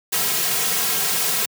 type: noise with comb filter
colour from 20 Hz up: white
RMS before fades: -21 dBFS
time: 0.12-1.46 s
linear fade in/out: 10 ms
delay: 3.4 ms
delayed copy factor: -0.8
effects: high-pass 150 Hz 12 dB/octave